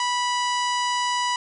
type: harmonic tone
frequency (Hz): 982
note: B5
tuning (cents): -10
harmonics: 1 / 2 / 3 / 4 / 5 / 6 / 7 / 8 / 9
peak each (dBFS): -23 / -30 / -30 / -37 / -34 / -38 / -38 / -42 / -43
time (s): 0-1.36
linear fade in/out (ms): 2
effects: none